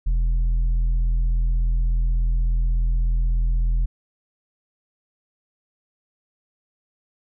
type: tone with tanh clipping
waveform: triangle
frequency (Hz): 41.74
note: E1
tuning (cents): +22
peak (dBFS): -18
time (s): 0.06-3.86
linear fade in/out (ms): 10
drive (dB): 9
effects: none